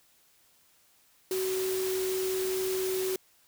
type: tone in noise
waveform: sine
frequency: 375.9 Hz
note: F#4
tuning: 27 cents sharp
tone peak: -28 dBFS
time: 1.31-3.16 s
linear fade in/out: 2 ms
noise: white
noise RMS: -37 dBFS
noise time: 1.31-3.16 s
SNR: +6 dB
effects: white hiss -64 dBFS RMS until 3.47 s